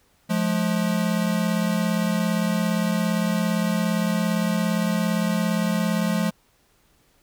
square tone pair together, 175.7 / 213.2 Hz, F3 / G#3, +11 / +46 cents, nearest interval minor third, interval 335 cents, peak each -24 / -24 dBFS, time 0.29-6.31 s, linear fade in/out 20 ms, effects pink hiss -62 dBFS RMS until 7.22 s

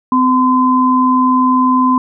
sine tone pair together, 256 / 1024 Hz, C4 / C6, -38 / -38 cents, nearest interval 2 octaves, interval 2400 cents, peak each -11 dBFS, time 0.12-1.98 s, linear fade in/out 2 ms, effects none

